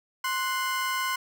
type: tone pair together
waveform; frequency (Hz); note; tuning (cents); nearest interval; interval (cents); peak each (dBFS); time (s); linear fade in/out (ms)
30% pulse; 1046.5 / 1480.9; C6 / F#6; 0 / +1; tritone; 601; -25 / -29; 0.24-1.16; 5
effects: none